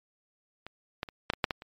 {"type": "clicks", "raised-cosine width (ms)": 0.3, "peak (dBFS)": [-25, -15, -27, -9, -16, -7, -13, -28], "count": 8, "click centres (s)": [0.666, 1.031, 1.088, 1.301, 1.336, 1.442, 1.508, 1.621], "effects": ["MP3 64 kbps"]}